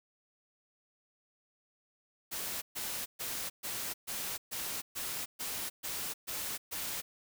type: noise bursts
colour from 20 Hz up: white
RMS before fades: -38 dBFS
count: 11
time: 2.31-7.02 s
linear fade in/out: 20 ms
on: 310 ms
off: 130 ms
effects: none